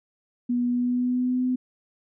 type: tone with pitch glide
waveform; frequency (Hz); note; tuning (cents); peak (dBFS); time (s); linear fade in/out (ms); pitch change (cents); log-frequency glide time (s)
sine; 243.6 to 253.1; B3 to B3; -24 to +43; -21; 0.49-1.56; 10; +67; 0.67-1.44
effects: none